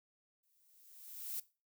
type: noise with exponential growth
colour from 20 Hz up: violet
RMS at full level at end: -39 dBFS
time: 0.43-1.4 s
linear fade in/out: 5 ms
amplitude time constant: 210 ms
effects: noise-tail reverb RT60 0.3 s tail -18 dB re dry